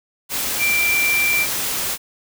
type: tone in noise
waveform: sine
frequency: 2355 Hz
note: D7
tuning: 4 cents sharp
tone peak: -16 dBFS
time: 0.58-1.47 s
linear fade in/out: 50 ms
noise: white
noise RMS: -23 dBFS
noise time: 0.29-1.98 s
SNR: +4 dB
effects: none